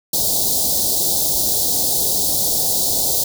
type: band-stop noise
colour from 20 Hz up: white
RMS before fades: -18 dBFS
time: 0.13-3.24 s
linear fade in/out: 5 ms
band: 820 to 3800 Hz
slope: 48 dB/octave
effects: none